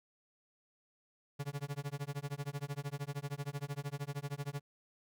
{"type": "tone with tremolo", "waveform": "45% pulse", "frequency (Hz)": 142.4, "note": "C#3", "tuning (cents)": 47, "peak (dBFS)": -35, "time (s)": [1.39, 4.61], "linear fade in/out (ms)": 10, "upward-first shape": "sine", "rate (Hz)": 13, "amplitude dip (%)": 100, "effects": []}